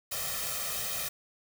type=noise with comb filter; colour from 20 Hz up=white; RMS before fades=-34 dBFS; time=0.11-1.09 s; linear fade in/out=10 ms; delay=1.6 ms; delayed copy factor=+0.95; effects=none